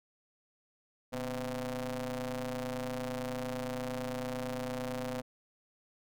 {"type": "ring-modulated tone", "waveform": "sawtooth", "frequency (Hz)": 130.81, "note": "C3", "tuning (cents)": 0, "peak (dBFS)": -28, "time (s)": [1.12, 5.22], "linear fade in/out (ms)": 20, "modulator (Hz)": 378, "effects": []}